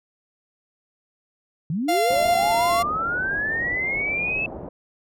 sine linear sweep, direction up, 141.9 to 2637 Hz, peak -22 dBFS, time 1.7-4.46 s, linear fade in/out 2 ms
45% pulse tone with vibrato, 692 Hz, F5, 16 cents flat, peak -19 dBFS, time 1.88-2.83 s, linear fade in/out 10 ms, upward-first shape square, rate 5.5 Hz, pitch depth 11 cents each way
white low-pass noise, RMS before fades -35 dBFS, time 2.1-4.69 s, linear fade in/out 5 ms, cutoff 700 Hz, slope 24 dB/octave
effects none

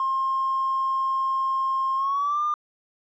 triangle tone with pitch glide, 1065 to 1202.3 Hz, C6 to D6, +30 to +40 cents, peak -18 dBFS, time 0-2.54 s, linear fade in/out 2 ms, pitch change +210 cents, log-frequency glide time 1.96-2.43 s, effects tanh soft clip ceiling -19 dBFS + resampled to 16000 Hz

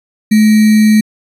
sine tone with sample-and-hold, 214.9 Hz, A3, 41 cents flat, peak -4 dBFS, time 0.31-1.01 s, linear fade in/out 10 ms, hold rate 2100 Hz, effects resampled to 32000 Hz

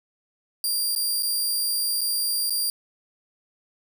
15% pulse tone with dropouts, 4765 Hz, D8, 24 cents sharp, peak -16 dBFS, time 0.64-2.7 s, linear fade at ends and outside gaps 1 ms, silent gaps 0.951-0.961 / 1.224-1.231 / 2.009-2.014 / 2.497-2.505 s, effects none

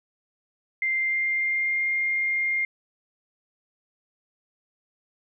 sine tone with pitch glide, 2093 to 2117 Hz, C7 to C7, 0 to +20 cents, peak -22 dBFS, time 0.82-2.65 s, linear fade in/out 2 ms, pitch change +20 cents, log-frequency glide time 0.93-1.87 s, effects none

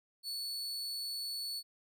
40% pulse tone, 4435 Hz, C#8, in tune, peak -36 dBFS, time 0.23-1.63 s, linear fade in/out 50 ms, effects none

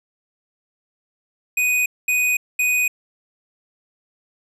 square tone bursts, 2489 Hz, D#7, in tune, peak -17 dBFS, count 3, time 1.57-2.88 s, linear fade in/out 5 ms, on 290 ms, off 220 ms, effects resampled to 32000 Hz

